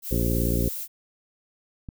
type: noise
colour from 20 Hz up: violet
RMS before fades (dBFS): -33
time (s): 0.02-0.88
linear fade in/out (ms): 50
type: harmonic tone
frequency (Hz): 58.27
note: A#1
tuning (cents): 0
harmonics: 1 / 2 / 3 / 4 / 5 / 6 / 7 / 9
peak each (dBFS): -25 / -28 / -30 / -31 / -32 / -33 / -33 / -35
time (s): 0.11-0.69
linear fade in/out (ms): 5
type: click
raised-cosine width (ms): 5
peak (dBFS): -24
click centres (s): 1.888
effects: none